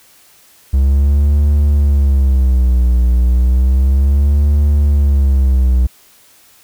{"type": "tone with vibrato", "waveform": "triangle", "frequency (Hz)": 66.5, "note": "C2", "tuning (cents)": 29, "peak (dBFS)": -6, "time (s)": [0.73, 5.87], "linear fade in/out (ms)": 10, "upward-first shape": "sine", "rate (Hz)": 0.32, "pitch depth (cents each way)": 160, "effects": ["white hiss -47 dBFS RMS until 6.63 s"]}